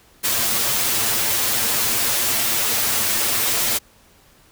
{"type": "noise with comb filter", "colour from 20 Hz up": "white", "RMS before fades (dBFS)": -20, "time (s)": [0.23, 3.79], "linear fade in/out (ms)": 20, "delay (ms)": 8.8, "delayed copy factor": 0.85, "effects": ["pink hiss -53 dBFS RMS until 4.51 s"]}